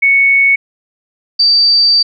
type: tone pair in turn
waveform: sine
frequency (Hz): 2217 / 4641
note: C#7 / D8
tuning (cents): 0 / -21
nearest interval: octave + minor second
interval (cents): 1279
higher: second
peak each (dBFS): -6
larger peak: neither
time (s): 0.02-0.56 / 1.39-2.03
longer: second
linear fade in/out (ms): 10
effects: none